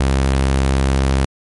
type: tone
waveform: sawtooth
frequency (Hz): 67.1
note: C2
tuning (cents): +44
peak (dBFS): -9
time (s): 0-1.25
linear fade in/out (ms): 5
effects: MP3 48 kbps